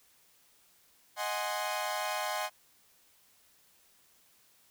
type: chord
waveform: sawtooth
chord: Ab dominant seventh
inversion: second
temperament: equal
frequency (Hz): 622.3 / 740 / 830.6 / 1046.5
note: Eb5 / Gb5 / Ab5 / C6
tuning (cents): 0 / 0 / 0 / 0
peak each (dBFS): -34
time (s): 1.16-2.5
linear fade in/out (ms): 50
effects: white hiss -65 dBFS RMS until 4.7 s